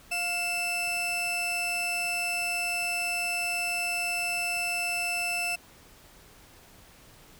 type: tone pair together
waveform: 40% pulse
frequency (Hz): 704 / 2654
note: F5 / E7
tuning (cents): +14 / +11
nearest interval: octave + major seventh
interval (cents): 2297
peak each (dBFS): -34 / -27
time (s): 0.11-5.56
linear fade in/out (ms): 10
effects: pink hiss -54 dBFS RMS until 7.39 s